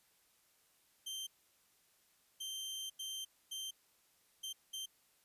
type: tone bursts at uneven times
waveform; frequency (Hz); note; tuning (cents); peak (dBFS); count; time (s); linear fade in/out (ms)
sawtooth; 3136; G7; 0; -38; 6; 1.06-1.27 / 2.4-2.9 / 2.99-3.25 / 3.51-3.71 / 4.43-4.53 / 4.73-4.86; 10
effects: white hiss -72 dBFS RMS until 5.24 s + resampled to 32000 Hz